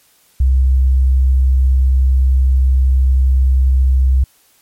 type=tone; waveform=sine; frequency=65.2 Hz; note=C2; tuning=5 cents flat; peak=-8 dBFS; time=0.4-4.24 s; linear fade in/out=5 ms; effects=white hiss -53 dBFS RMS until 4.61 s + MP3 64 kbps